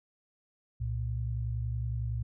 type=tone pair together; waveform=sine; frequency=65.1 / 115.9 Hz; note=C2 / A#2; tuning=-8 / -10 cents; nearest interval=minor seventh; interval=998 cents; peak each=-34 / -32 dBFS; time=0.8-2.23 s; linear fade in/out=10 ms; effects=none